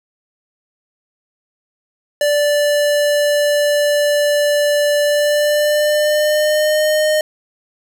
square tone with pitch glide, 585 to 613.7 Hz, D5 to D#5, -7 to -24 cents, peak -13 dBFS, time 2.21-7.21 s, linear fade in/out 2 ms, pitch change +83 cents, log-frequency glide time 5.01-6.87 s, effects none

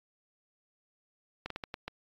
slowing click train, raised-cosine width 0.3 ms, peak -21 dBFS, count 6, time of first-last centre 1.46-1.88 s, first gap 43 ms, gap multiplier 1.34, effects AAC 48 kbps

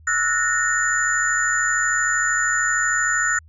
sine tone cluster, 1321 / 1460 / 1749 / 1842 / 7030 Hz, E6 / F#6 / A6 / A#6 / A8, +3 / -24 / -11 / -21 / -2 cents, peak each -26 / -22 / -30 / -22 / -25 dBFS, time 0.07-3.39 s, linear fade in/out 5 ms, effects added 79 Hz sine -45 dBFS peak until 3.48 s

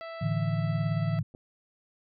harmonic tone, 660 Hz, E5, 2 cents sharp, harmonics 1 / 2 / 3 / 4 / 5 / 6 / 7, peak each -39 / -44 / -47 / -53 / -56 / -59 / -56 dBFS, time 0.01-1.19 s, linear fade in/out 0 ms
sine chord, A suspended fourth, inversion none, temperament just, 110 / 146.67 / 165 Hz, A2 / D3 / E3, 0 / -2 / +2 cents, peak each -30 dBFS, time 0.21-1.23 s, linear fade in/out 10 ms
clicks, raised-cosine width 2 ms, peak -41 / -33 dBFS, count 2, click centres 1.341 / 1.349 s
effects none

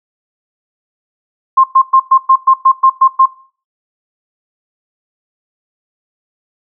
sine tone bursts, 1059 Hz, C6, 21 cents sharp, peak -3 dBFS, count 10, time 1.57-3.26 s, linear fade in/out 10 ms, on 70 ms, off 110 ms, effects noise-tail reverb RT60 0.4 s tail -17 dB re dry

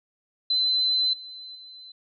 sine tone with level steps, 4046 Hz, B7, 41 cents sharp, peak -20 / -38 / -42 dBFS, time 0.5-1.92 s, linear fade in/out 5 ms, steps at 1.13 / 1.55 s, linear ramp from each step 5 ms, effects none

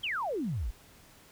sine exponential sweep, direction down, 3322 to 43.65 Hz, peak -30 dBFS, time 0.03-0.71 s, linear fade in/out 10 ms, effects pink hiss -57 dBFS RMS until 1.31 s

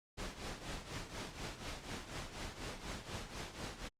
pink noise with tremolo, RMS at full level -42 dBFS, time 0.17-3.89 s, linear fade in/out 20 ms, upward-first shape triangle, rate 4.1 Hz, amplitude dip 75%, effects low-pass 7000 Hz 12 dB/octave + Opus 48 kbps

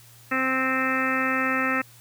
harmonic tone, 261.6 Hz, C4, in tune, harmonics 1 / 2 / 3 / 4 / 5 / 6 / 7 / 8 / 9 / 10, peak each -28 / -32 / -37 / -37 / -27 / -35 / -27 / -33 / -37 / -32 dBFS, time 0.31-1.82 s, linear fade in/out 10 ms, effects added 118 Hz sine -52 dBFS peak until 2 s + white hiss -52 dBFS RMS until 2 s

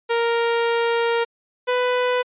sawtooth tone pair in turn, 466.2 / 497.2 Hz, A#4 / B4, 0 / +12 cents, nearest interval minor second, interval 112 cents, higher second, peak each -14 dBFS, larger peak neither, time 0.09-1.25 / 1.67-2.23 s, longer first, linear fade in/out 20 ms, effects resampled to 8000 Hz

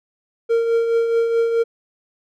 triangle tone with tremolo, 461.3 Hz, A#4, 18 cents flat, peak -11 dBFS, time 0.49-1.64 s, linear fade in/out 20 ms, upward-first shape triangle, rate 4.7 Hz, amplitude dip 50%, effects none

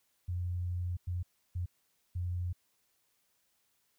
sine tone bursts at uneven times, 88.8 Hz, F2, 29 cents sharp, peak -32 dBFS, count 4, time 0.28-0.97 / 1.07-1.23 / 1.55-1.66 / 2.15-2.53 s, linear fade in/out 10 ms, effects white hiss -75 dBFS RMS until 3.98 s

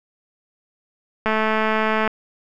click train, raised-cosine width 0.5 ms, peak -6 dBFS, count 179, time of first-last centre 1.26-2.077 s, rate 218 Hz, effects none

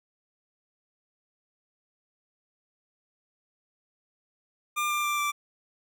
25% pulse tone with pitch steps, 1200 / 1190.3 / 1180.7 / 1171.2 Hz, D6 / D6 / D6 / D6, +37 / +23 / +9 / -5 cents, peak -22 dBFS, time 4.76-5.32 s, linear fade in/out 20 ms, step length 140 ms, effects none

